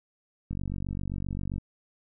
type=click train; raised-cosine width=5 ms; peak=-21 dBFS; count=52; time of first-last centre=0.51-1.581 s; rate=47.6 Hz; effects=none